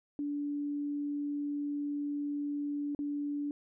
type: tone with dropouts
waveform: sine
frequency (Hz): 289.6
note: D4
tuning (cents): -24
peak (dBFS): -32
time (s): 0.19-3.51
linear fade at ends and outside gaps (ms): 1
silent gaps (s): 2.949-2.99
effects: none